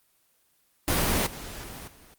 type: noise with level steps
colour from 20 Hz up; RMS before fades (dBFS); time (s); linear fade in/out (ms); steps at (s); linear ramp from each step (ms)
pink; -24 / -40 / -52; 0.88-2.14; 0; 1.26 / 1.87; 10
effects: white hiss -67 dBFS RMS until 2.18 s + Opus 24 kbps